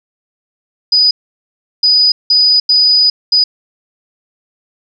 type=tone bursts at uneven times; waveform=sine; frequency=4963 Hz; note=D#8; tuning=5 cents flat; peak=-6 dBFS; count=5; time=0.92-1.11 / 1.83-2.12 / 2.3-2.6 / 2.69-3.1 / 3.32-3.44 s; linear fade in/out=5 ms; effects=none